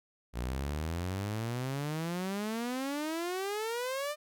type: exponential sweep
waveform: sawtooth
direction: up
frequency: 57.7 to 608 Hz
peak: -29 dBFS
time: 0.33-4.16 s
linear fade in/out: 50 ms
effects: none